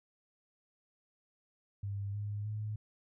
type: tone with pitch steps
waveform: sine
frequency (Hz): 100.1 / 103.33 / 106.67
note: G2 / G#2 / G#2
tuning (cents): +37 / -8 / +47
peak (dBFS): -35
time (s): 1.83-2.76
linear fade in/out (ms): 5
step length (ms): 310
effects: none